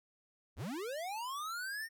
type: linear sweep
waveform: square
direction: up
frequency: 48.71 to 1853 Hz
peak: -39 dBFS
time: 0.56-1.89 s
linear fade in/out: 50 ms
effects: none